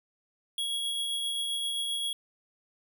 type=tone with tremolo; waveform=square; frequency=3322 Hz; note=G#7; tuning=in tune; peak=-29 dBFS; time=0.58-2.13 s; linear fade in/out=2 ms; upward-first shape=triangle; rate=7.6 Hz; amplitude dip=25%; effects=none